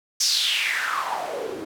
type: noise with band-pass filter sweep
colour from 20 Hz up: white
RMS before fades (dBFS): -25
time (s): 0.2-1.65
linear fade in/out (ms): 10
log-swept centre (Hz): 5700 to 300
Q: 5.1
effects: none